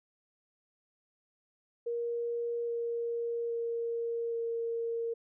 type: tone with pitch steps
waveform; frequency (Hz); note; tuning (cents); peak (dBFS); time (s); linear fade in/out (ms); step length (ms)
sine; 471.2 / 468.2 / 465.3 / 462.3; A#4 / A#4 / A#4 / A#4; +19 / +8 / -3 / -14; -31; 1.86-5.14; 10; 820
effects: none